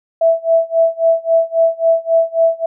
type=tone with tremolo; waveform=sine; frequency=659.3 Hz; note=E5; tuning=in tune; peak=-7 dBFS; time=0.21-2.66 s; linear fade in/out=5 ms; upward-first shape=sine; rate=3.7 Hz; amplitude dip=95%; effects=none